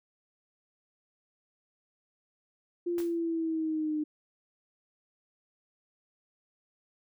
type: exponential sweep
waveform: sine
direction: down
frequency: 349.2 to 302 Hz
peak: -28 dBFS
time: 2.86-4.04 s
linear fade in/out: 10 ms
type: noise with exponential decay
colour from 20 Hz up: white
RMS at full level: -43 dBFS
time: 2.98-3.2 s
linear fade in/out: 5 ms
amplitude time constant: 47 ms
type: clicks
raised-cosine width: 0.5 ms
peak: -31 dBFS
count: 2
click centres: 2.982 / 3.002 s
effects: none